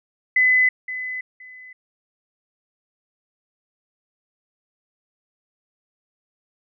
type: tone with echo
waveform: sine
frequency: 2014 Hz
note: B6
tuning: 33 cents sharp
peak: -13 dBFS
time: 0.36-0.69 s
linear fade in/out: 5 ms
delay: 520 ms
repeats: 2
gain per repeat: -13 dB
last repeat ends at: 1.73 s
effects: none